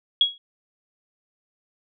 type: tone with exponential decay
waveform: sine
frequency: 3321 Hz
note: G#7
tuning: 1 cent flat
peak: -11 dBFS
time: 0.21-0.38 s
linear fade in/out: 2 ms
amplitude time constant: 36 ms
effects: none